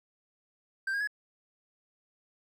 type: tone with pitch steps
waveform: triangle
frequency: 1568 / 1628 / 1690.3 Hz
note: G6 / G#6 / G#6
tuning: 0 / -35 / +30 cents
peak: -27 dBFS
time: 0.87-1.074 s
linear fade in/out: 5 ms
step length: 68 ms
effects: none